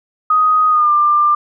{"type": "tone with pitch glide", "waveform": "sine", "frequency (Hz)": [1250, 1191.5], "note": ["D#6", "D6"], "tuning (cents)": [8, 25], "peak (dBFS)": -9, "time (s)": [0.3, 1.35], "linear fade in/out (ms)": 5, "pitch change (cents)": -83, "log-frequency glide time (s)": [0.69, 0.91], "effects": []}